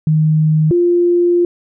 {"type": "tone pair in turn", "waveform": "sine", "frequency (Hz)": [155.56, 349.2], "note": ["D#3", "F4"], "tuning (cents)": [0, 0], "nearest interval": "octave + major second", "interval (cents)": 1400, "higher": "second", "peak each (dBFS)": -9, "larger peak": "neither", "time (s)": [[0.07, 0.71], [0.71, 1.45]], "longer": "second", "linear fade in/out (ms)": 2, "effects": []}